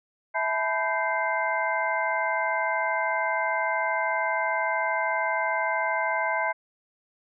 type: tone cluster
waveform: sine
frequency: 654 / 861 / 994 / 1557 / 2087 Hz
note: E5 / A5 / B5 / G6 / C7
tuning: -14 / -38 / +11 / -12 / -5 cents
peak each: -30 dBFS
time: 0.34-6.53 s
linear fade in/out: 20 ms
effects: none